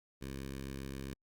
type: tone with notch filter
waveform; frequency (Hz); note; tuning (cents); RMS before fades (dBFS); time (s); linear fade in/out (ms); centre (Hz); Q
10% pulse; 67.5; C#2; -45; -43; 0.21-1.14; 10; 830; 1.2
effects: Opus 48 kbps